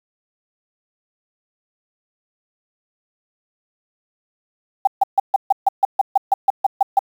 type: tone bursts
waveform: sine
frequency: 785 Hz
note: G5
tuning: 2 cents sharp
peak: -9 dBFS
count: 14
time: 4.85-6.992 s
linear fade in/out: 5 ms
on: 23 ms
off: 140 ms
effects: 7-bit